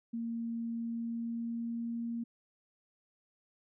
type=tone with pitch glide; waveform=sine; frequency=231.1 to 233.2 Hz; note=A#3 to A#3; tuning=-15 to +1 cents; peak=-34 dBFS; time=0.13-2.24 s; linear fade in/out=10 ms; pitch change=+16 cents; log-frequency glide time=0.71-2.03 s; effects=none